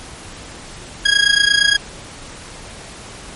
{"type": "tone with amplitude modulation", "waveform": "20% pulse", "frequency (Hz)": 1645, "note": "G#6", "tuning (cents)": -17, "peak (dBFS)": -3, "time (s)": [1.05, 1.77], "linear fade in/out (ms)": 10, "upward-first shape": "sine", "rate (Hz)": 28.6, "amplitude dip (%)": 80, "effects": ["pink hiss -35 dBFS RMS until 3.35 s", "MP3 48 kbps"]}